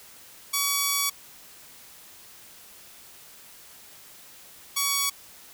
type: tone pair in turn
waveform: 5% pulse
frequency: 1132 / 1125.6 Hz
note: C#6 / C#6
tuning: +36 / +26 cents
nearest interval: unison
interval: 10 cents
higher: first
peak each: -11 dBFS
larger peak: neither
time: 0.53-1.1 / 4.76-5.1 s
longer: first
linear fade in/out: 10 ms
effects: white hiss -49 dBFS RMS until 5.53 s